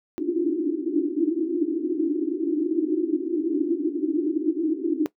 white band-pass noise, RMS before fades -24 dBFS, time 0.18-5.06 s, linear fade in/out 0 ms, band 290 to 350 Hz, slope 96 dB/octave, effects noise-tail reverb RT60 0.1 s tail -19 dB re dry

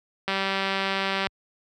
click train, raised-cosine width 0.3 ms, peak -10 dBFS, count 193, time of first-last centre 0.28-1.27 s, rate 194 Hz, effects high-pass 60 Hz 12 dB/octave

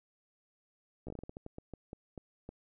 slowing click train, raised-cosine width 2 ms, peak -30 dBFS, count 15, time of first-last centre 1.07-2.491 s, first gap 14 ms, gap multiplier 1.27, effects none

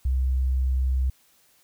sine tone, 64.8 Hz, C2, 16 cents flat, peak -20 dBFS, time 0.05-1.1 s, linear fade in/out 5 ms, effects white hiss -61 dBFS RMS until 1.63 s

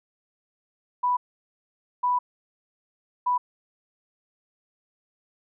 sine tone bursts at uneven times, 987.8 Hz, B5, in tune, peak -20 dBFS, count 3, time 1.03-1.17 / 2.03-2.19 / 3.26-3.38 s, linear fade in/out 10 ms, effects none

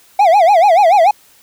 triangle tone with vibrato, 737 Hz, F#5, 7 cents flat, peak -4 dBFS, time 0.19-1.11 s, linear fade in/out 5 ms, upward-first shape sine, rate 6.9 Hz, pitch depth 230 cents each way, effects white hiss -48 dBFS RMS until 1.42 s

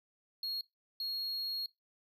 triangle tone bursts at uneven times, 4296 Hz, C8, 45 cents sharp, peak -34 dBFS, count 2, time 0.43-0.61 / 1-1.66 s, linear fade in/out 2 ms, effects noise-tail reverb RT60 0.2 s tail -19 dB re dry

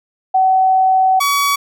sine / sawtooth tone pair in turn, 756 / 1132.7 Hz, F#5 / C#6, +37 / +37 cents, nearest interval perfect fifth, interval 700 cents, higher second, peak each -9 dBFS, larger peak neither, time 0.34-1.2 / 1.2-1.56 s, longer first, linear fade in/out 10 ms, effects none

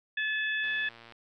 harmonic tone, 863 Hz, A5, 34 cents flat, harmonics 2 / 3 / 4, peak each -29 / -36 / -38 dBFS, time 0.17-0.89 s, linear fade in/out 5 ms
click train, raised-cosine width 0.3 ms, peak -34 dBFS, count 57, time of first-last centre 0.64-1.123 s, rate 116 Hz
effects none

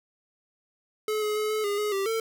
square tone with pitch steps, 429.4 / 423.1 / 427.2 / 431 / 407.4 / 419.9 / 391.3 / 449.3 Hz, A4 / G#4 / G#4 / A4 / G#4 / G#4 / G4 / A4, -42 / +32 / +49 / -36 / -33 / +19 / -3 / +36 cents, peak -26 dBFS, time 1.08-2.2 s, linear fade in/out 2 ms, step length 140 ms, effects none

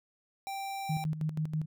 square tone, 784 Hz, G5, in tune, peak -36 dBFS, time 0.47-1.04 s, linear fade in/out 0 ms
sine tone with tremolo, 155.56 Hz, D#3, in tune, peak -28 dBFS, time 0.89-1.66 s, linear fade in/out 10 ms, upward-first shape square, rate 6.2 Hz, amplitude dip 65%
effects none

